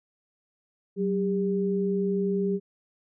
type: tone pair together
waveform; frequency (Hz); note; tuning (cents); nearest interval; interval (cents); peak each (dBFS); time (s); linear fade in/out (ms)
sine; 188.96 / 400.4; F#3 / G4; +37 / +37; octave + minor second; 1300; -26; 0.96-2.6; 50
effects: none